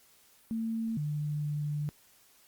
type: tone with pitch steps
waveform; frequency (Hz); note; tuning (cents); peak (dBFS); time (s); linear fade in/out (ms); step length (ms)
sine; 225.5 / 148.9 / 148; A3 / D3 / D3; +43 / +24 / +14; -30; 0.51-1.89; 0; 460
effects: white hiss -62 dBFS RMS until 2.47 s + Opus 48 kbps